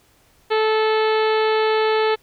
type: harmonic tone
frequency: 436.3 Hz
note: A4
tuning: 15 cents flat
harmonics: 1 / 2 / 3 / 4 / 5 / 6 / 7 / 8 / 9 / 10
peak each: -17 / -23 / -27 / -29 / -31 / -33 / -34 / -35 / -36 / -37 dBFS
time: 0.5-2.16 s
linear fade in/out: 20 ms
effects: pink hiss -57 dBFS RMS until 2.22 s